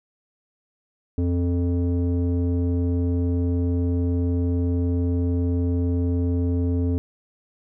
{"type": "tone with low-pass filter", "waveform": "square", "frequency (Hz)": 87.31, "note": "F2", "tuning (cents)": 0, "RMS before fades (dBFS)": -22, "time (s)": [1.18, 6.98], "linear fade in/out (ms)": 0, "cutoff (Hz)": 350, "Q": 3.6, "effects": []}